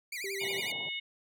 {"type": "tone with vibrato", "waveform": "sawtooth", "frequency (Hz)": 2159, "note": "C#7", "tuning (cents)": -46, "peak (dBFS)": -33, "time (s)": [0.12, 0.72], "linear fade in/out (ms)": 5, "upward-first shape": "sine", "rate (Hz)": 11, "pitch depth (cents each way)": 200}
{"type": "tone", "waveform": "sine", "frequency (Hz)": 392, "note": "G4", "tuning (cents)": 0, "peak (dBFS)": -37, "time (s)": [0.24, 0.6], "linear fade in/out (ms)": 2}
{"type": "harmonic tone", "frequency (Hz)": 730, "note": "F#5", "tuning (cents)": -24, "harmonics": [3, 4, 5], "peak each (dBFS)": [-37, -39, -40], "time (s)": [0.4, 1], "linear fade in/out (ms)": 10}
{"type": "band-pass noise", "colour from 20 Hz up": "white", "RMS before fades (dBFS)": -47, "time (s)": [0.41, 0.89], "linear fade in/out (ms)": 2, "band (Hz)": [100, 980], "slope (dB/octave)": 96}
{"effects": []}